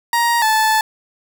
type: tone pair in turn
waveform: 30% pulse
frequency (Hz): 941 / 873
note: A#5 / A5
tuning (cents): +16 / -14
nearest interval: minor second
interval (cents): 130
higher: first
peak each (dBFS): -11 / -10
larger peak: second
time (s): 0.13-0.42 / 0.42-0.81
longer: second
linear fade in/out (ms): 2
effects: none